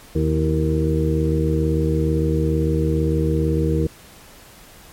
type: harmonic tone with a mistuned harmonic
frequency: 77.78 Hz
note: D#2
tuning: in tune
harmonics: 1 / 2 / 3 / 4 / 5 / 6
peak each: -21 / -21 / -30 / -23 / -29 / -24 dBFS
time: 0.15-3.87 s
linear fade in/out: 5 ms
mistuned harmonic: 4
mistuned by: +61 cents
effects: pink hiss -45 dBFS RMS until 4.92 s + MP3 64 kbps